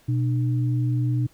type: tone pair together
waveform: sine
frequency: 123.47 / 300.5 Hz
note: B2 / D4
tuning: 0 / +40 cents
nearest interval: octave + minor third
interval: 1540 cents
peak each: -20 / -30 dBFS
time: 0.08-1.27 s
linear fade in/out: 10 ms
effects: pink hiss -58 dBFS RMS until 1.33 s